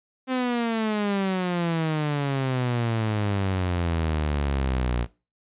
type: exponential sweep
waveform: sawtooth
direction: down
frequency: 261.6 to 58.3 Hz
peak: -19 dBFS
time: 0.27-5.07 s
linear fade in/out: 50 ms
effects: noise-tail reverb RT60 0.3 s tail -20 dB re dry + resampled to 8000 Hz